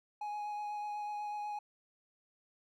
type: tone with vibrato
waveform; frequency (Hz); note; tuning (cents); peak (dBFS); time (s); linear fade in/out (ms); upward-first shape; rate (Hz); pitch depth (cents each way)
triangle; 834; G#5; +7; -35; 0.21-1.59; 5; triangle; 8.1; 15
effects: none